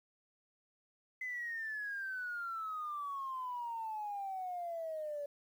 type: exponential sweep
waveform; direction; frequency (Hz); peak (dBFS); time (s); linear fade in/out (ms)
sine; down; 2042 to 571; -37; 1.21-5.26; 5
effects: tanh soft clip ceiling -33 dBFS + 11-bit